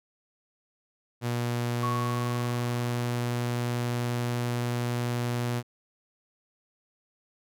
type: tone with pitch glide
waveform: sawtooth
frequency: 120 to 120.76 Hz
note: B2 to B2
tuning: -49 to -38 cents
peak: -23 dBFS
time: 1.21-5.63 s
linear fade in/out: 50 ms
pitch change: +11 cents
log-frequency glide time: 2.02-2.23 s
type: tone with exponential decay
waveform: sine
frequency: 1108.7 Hz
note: C#6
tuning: in tune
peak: -27 dBFS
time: 1.83-3.58 s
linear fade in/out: 0 ms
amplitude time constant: 380 ms
effects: none